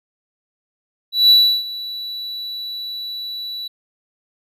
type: tone with ADSR envelope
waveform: triangle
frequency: 3943 Hz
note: B7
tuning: 4 cents flat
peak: -5 dBFS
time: 1.12-3.68 s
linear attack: 180 ms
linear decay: 330 ms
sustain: -19 dB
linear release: 9 ms
effects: none